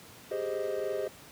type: chord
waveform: triangle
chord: Ab major seventh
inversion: third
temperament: equal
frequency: 392 / 415.3 / 523.3 / 622.3 Hz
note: G4 / Ab4 / C5 / Eb5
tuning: 0 / 0 / 0 / 0 cents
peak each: -34 dBFS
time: 0.31-1.08 s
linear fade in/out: 5 ms
effects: pink hiss -51 dBFS RMS until 1.31 s + high-pass 100 Hz 12 dB/octave